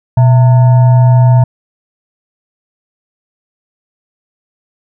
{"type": "tone with frequency modulation", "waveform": "sine", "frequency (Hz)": 123.4, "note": "B2", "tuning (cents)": -1, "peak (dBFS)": -3, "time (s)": [0.17, 1.44], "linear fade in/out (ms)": 5, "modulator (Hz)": 786, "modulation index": 0.32, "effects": []}